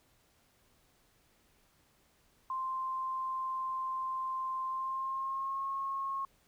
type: tone with pitch glide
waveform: sine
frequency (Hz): 1046.5 to 1086.5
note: C6 to C#6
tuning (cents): 0 to -35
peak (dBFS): -33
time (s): 2.5-6.25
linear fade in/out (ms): 2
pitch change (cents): +65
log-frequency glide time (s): 4.65-5.66
effects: pink hiss -69 dBFS RMS until 6.47 s